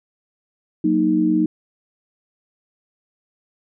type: chord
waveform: sine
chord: D# minor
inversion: first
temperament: equal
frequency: 185 / 233.1 / 311.1 Hz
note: F#3 / A#3 / D#4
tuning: 0 / 0 / 0 cents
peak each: -22 / -22 / -16 dBFS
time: 0.84-1.46 s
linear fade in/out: 5 ms
effects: none